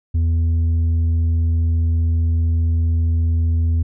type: tone with tanh clipping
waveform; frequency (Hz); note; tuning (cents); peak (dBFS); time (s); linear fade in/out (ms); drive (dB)
sine; 82.41; E2; 0; -15; 0.14-3.83; 10; 4
effects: none